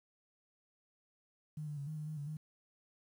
sine tone with pitch steps, 152.6 / 148.5 / 140.6 / 155.2 / 151.7 / 154.9 / 143.8 / 154.3 Hz, D#3 / D3 / C#3 / D#3 / D#3 / D#3 / D3 / D#3, -33 / +20 / +25 / -4 / -44 / -7 / -36 / -14 cents, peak -39 dBFS, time 1.57-2.37 s, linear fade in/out 5 ms, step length 100 ms, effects 11-bit

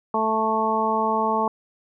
harmonic tone, 220 Hz, A3, in tune, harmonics 1 / 2 / 3 / 4 / 5, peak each -28 / -27 / -28 / -23 / -25 dBFS, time 0.14-1.48 s, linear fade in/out 2 ms, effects none

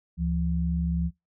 sine tone pair together, 71.5 / 170.06 Hz, D2 / F3, -46 / -46 cents, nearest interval octave + minor third, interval 1500 cents, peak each -27 / -26 dBFS, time 0.17-1.11 s, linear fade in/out 50 ms, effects noise-tail reverb RT60 0.2 s tail -23 dB re dry

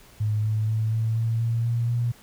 sine tone with pitch steps, 106.6 / 108.34 / 110.1 / 111.9 / 113.72 / 115.58 / 117.46 / 119.38 Hz, G#2 / A2 / A2 / A2 / A#2 / A#2 / A#2 / A#2, +46 / -26 / +2 / +30 / -42 / -14 / +14 / +42 cents, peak -21 dBFS, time 0.2-2.12 s, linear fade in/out 10 ms, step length 240 ms, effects pink hiss -52 dBFS RMS until 2.22 s

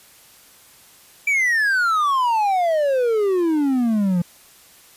triangle exponential sweep, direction down, 2349 to 170.1 Hz, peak -14 dBFS, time 1.27-4.22 s, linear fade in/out 5 ms, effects white hiss -49 dBFS RMS until 4.96 s + resampled to 32000 Hz

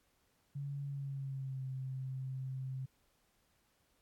sine tone with pitch glide, 141 to 131.56 Hz, C#3 to C3, +30 to +10 cents, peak -38 dBFS, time 0.55-2.86 s, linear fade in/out 10 ms, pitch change -120 cents, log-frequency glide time 0.85-1.64 s, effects pink hiss -75 dBFS RMS until 4.01 s + AAC 64 kbps

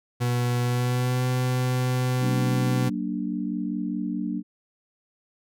40% pulse tone with pitch glide, 122 to 126.59 Hz, B2 to B2, -21 to +43 cents, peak -21 dBFS, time 0.2-2.9 s, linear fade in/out 20 ms, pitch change +64 cents, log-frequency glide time 0.63-1.24 s
sine chord, Gb augmented, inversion none, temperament equal with one note detuned, 188.45 / 233.1 / 293.7 Hz, Gb3 / Bb3 / D4, +32 / 0 / 0 cents, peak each -30 dBFS, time 2.2-4.43 s, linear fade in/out 50 ms
effects none

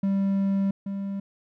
triangle tone pair in turn, 196 / 197.36 Hz, G3 / G3, 0 / +12 cents, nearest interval unison, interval 12 cents, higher second, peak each -19 / -26 dBFS, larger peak first, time 0.03-0.71 / 0.86-1.2 s, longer first, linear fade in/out 5 ms, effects none

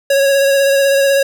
square tone with vibrato, 552 Hz, C#5, 7 cents flat, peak -10 dBFS, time 0.1-1.23 s, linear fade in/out 5 ms, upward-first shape sine, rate 16 Hz, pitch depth 20 cents each way, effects none

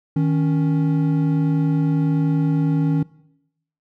triangle tone pair together, 157.1 / 278.5 Hz, D#3 / C#4, +17 / +8 cents, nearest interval minor seventh, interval 991 cents, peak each -15 / -19 dBFS, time 0.16-3.03 s, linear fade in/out 5 ms, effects noise-tail reverb RT60 0.8 s tail -21 dB re dry

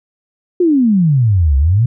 sine exponential two-way sweep, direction down then up, 370 to 65.41 to 127.1 Hz, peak -8 dBFS, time 0.6-1.86 s, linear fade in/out 5 ms, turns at 1.57 s, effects none

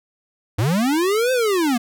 square linear two-way sweep, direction up then down, 93 to 523.3 to 226.6 Hz, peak -17 dBFS, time 0.58-1.78 s, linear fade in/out 10 ms, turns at 1.32 s, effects none

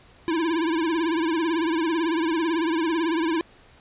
square tone with vibrato, 327.7 Hz, E4, 10 cents flat, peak -22 dBFS, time 0.28-3.41 s, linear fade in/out 0 ms, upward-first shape triangle, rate 18 Hz, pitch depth 120 cents each way, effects pink hiss -53 dBFS RMS until 3.8 s + resampled to 8000 Hz

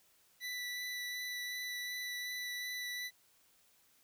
25% pulse tone with vibrato, 1975.5 Hz, B6, in tune, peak -35 dBFS, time 0.4-3.11 s, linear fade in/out 50 ms, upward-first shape sine, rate 2.7 Hz, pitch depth 9 cents each way, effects white hiss -69 dBFS RMS until 4.03 s

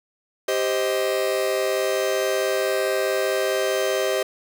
45% pulse chord, C minor, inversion second, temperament just, 392.4 / 523.3 / 627.9 Hz, G4 / C5 / Eb5, +2 / 0 / +16 cents, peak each -25 dBFS, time 0.48-4.23 s, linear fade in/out 5 ms, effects none

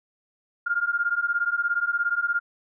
sine beating tone pair, 1400 / 1417 Hz, F6 / F6, +4 / +25 cents, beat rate 17 Hz, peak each -25 dBFS, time 0.66-2.4 s, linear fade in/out 10 ms, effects none

